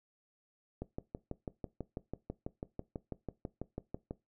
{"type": "click train", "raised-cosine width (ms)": 2, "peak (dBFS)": -25, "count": 21, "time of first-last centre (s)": [0.82, 4.109], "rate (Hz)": 6.08, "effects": ["noise-tail reverb RT60 0.2 s tail -19 dB re dry"]}